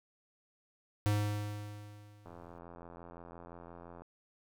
square tone with exponential decay, 104.1 Hz, G#2, 5 cents sharp, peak -27 dBFS, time 1.06-2.58 s, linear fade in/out 0 ms, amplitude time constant 330 ms
click train, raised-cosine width 1 ms, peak -36 dBFS, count 152, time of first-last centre 2.26-4.02 s, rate 85.8 Hz
effects none

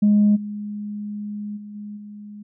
sine tone with level steps, 207.7 Hz, G#3, in tune, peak -11 / -27 / -34 / -31 / -35 dBFS, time 0.02-2.43 s, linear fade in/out 10 ms, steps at 0.35 / 1.56 / 1.74 / 1.96 s, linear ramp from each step 20 ms, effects tanh soft clip ceiling -9 dBFS

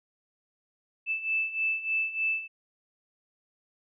sine beating tone pair, 2633 / 2636.3 Hz, E7 / E7, -3 / 0 cents, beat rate 3.3 Hz, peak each -32 / -28 dBFS, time 1.06-2.48 s, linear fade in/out 50 ms, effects none

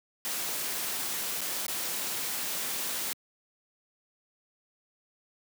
white noise with dropouts, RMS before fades -33 dBFS, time 0.25-3.13 s, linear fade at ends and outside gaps 0 ms, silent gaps 1.408-1.415 / 1.665-1.682 s, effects high-pass 150 Hz 12 dB/octave

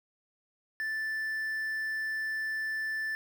triangle tone with quantisation, 1760 Hz, A6, in tune, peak -29 dBFS, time 0.8-3.15 s, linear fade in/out 0 ms, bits 9, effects none

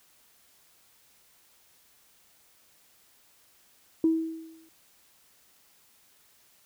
sine tone with exponential decay, 323.7 Hz, E4, 31 cents flat, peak -17 dBFS, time 4.04-4.69 s, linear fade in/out 2 ms, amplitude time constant 140 ms, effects tanh soft clip ceiling -13 dBFS + white hiss -62 dBFS RMS until 6.65 s

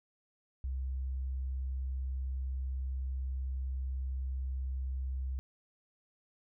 sine tone, 65.41 Hz, C2, in tune, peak -33 dBFS, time 0.64-5.39 s, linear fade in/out 0 ms, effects none

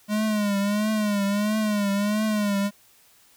square tone with vibrato, 207.7 Hz, G#3, in tune, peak -22 dBFS, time 0.08-2.71 s, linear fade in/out 50 ms, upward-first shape triangle, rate 1.5 Hz, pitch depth 88 cents each way, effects white hiss -57 dBFS RMS until 3.36 s

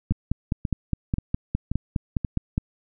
two click trains, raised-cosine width 5 ms, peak -13 / -10 dBFS, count 5 / 13, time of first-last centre 0.12-2.248 / 0.11-2.579 s, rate 1.88 / 4.86 Hz, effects none

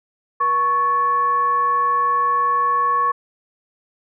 sine tone with frequency modulation, 1108.7 Hz, C#6, in tune, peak -15 dBFS, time 0.4-3.12 s, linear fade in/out 10 ms, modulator 626 Hz, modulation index 0.32, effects none

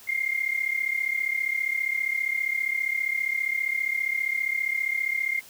sine tone pair together, 2100 / 2135 Hz, C7 / C7, +6 / +34 cents, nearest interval unison, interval 28 cents, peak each -27 dBFS, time 0.07-5.41 s, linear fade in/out 20 ms, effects white hiss -49 dBFS RMS until 5.49 s

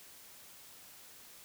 silence, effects white hiss -55 dBFS RMS until 1.44 s

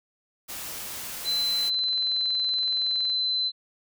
white noise, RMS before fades -36 dBFS, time 0.48-1.7 s, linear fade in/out 20 ms
click train, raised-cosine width 0.2 ms, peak -27 dBFS, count 41, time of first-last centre 1.23-3.099 s, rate 21.4 Hz
sine tone, 4050 Hz, B7, 43 cents sharp, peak -23 dBFS, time 1.24-3.52 s, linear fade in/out 50 ms
effects none

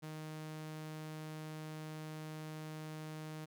sawtooth tone, 155.56 Hz, D#3, in tune, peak -40 dBFS, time 0.02-3.46 s, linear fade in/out 20 ms, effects none

